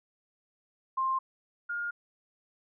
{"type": "tone pair in turn", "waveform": "sine", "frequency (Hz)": [1055, 1418.5], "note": ["C6", "F6"], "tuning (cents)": [14, 27], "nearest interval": "perfect fourth", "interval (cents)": 513, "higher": "second", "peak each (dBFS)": [-26, -31], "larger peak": "first", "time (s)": [[0.97, 1.19], [1.69, 1.91]], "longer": "neither", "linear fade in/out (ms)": 10, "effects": []}